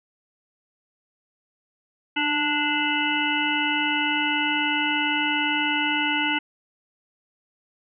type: harmonic tone with a mistuned harmonic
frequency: 293.7 Hz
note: D4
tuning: in tune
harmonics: 1 / 3 / 5 / 7 / 9 / 10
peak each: -28 / -28 / -28 / -28 / -28 / -28 dBFS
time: 2.16-6.39 s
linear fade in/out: 10 ms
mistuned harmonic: 1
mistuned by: +34 cents
effects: none